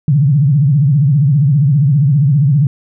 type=tone with vibrato; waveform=sine; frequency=142 Hz; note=C#3; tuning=42 cents sharp; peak=-7 dBFS; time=0.08-2.67 s; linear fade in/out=2 ms; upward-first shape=triangle; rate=15 Hz; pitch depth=230 cents each way; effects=none